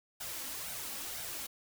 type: noise with flanger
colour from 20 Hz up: white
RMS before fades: -41 dBFS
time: 0.2-1.47 s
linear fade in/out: 10 ms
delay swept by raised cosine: 1.3 to 3.7 ms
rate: 2 Hz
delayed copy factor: +0.6
effects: none